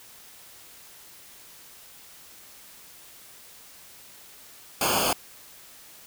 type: noise with comb filter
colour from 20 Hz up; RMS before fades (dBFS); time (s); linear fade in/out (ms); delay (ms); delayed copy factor
pink; -24; 4.81-5.13; 2; 0.52; -1
effects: white hiss -49 dBFS RMS until 6.06 s